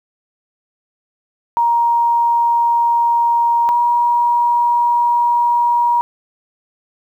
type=tone pair in turn; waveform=sine; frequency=940 / 953.7 Hz; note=A#5 / A#5; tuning=+14 / +39 cents; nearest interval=unison; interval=25 cents; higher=second; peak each=-11 dBFS; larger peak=neither; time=1.57-3.69 / 3.69-6.01 s; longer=second; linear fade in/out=0 ms; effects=8-bit